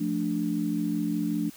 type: chord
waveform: sine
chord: D minor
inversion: first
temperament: equal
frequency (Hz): 174.61 / 220 / 293.7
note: F3 / A3 / D4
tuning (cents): 0 / 0 / 0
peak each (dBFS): -31 / -30 / -28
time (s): 0-1.5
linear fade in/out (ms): 10
effects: white hiss -50 dBFS RMS until 1.56 s